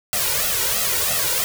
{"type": "noise with flanger", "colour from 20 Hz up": "white", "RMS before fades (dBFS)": -21, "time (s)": [0.13, 1.44], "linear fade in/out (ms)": 0, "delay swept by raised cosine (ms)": [1.5, 2.13], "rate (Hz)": 3, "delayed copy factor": 0.9, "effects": []}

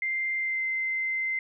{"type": "tone with pitch glide", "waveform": "sine", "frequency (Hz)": [2093, 2074], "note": ["C7", "C7"], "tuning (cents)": [0, -16], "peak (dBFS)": -26, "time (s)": [0.02, 1.39], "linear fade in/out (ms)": 2, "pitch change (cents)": -16, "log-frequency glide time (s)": [0.37, 0.63], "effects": []}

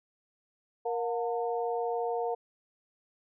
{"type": "tone cluster", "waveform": "sine", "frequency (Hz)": [469.4, 716, 903], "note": ["A#4", "F5", "A5"], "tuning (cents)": [12, 43, 45], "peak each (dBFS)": [-31, -33, -38], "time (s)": [0.85, 2.35], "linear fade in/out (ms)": 10, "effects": []}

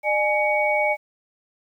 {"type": "tone cluster", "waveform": "sine", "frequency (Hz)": [604, 837, 2245], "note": ["D5", "G#5", "C#7"], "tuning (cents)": [48, 13, 21], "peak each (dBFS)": [-22, -24, -22], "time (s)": [0.03, 0.97], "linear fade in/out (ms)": 50, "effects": ["9-bit"]}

